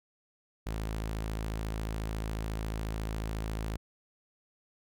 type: tone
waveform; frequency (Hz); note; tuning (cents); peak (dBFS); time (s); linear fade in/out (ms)
sawtooth; 54.1; A1; -29; -29; 0.66-3.77; 10
effects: none